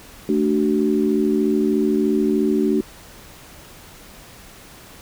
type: chord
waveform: sine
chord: D major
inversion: second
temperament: equal with one note detuned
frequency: 220 / 293.7 / 376.9 Hz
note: A3 / D4 / F#4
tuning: 0 / 0 / +32 cents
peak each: -20 dBFS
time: 0.29-2.81 s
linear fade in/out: 2 ms
effects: pink hiss -43 dBFS RMS until 5.01 s